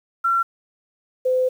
sine tone pair in turn, 1361 / 511 Hz, F6 / C5, -45 / -41 cents, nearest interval octave + perfect fourth, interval 1696 cents, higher first, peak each -16 dBFS, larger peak neither, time 0.24-0.43 / 1.25-1.49 s, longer second, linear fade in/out 10 ms, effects 8-bit

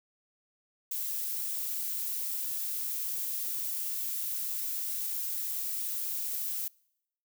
violet noise, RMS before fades -34 dBFS, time 0.91-6.68 s, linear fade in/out 5 ms, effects noise-tail reverb RT60 0.8 s tail -26 dB re dry

